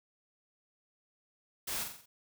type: noise with echo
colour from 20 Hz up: white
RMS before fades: -37 dBFS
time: 1.67-1.84 s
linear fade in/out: 10 ms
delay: 44 ms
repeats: 5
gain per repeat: -5 dB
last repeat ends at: 2.06 s
effects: none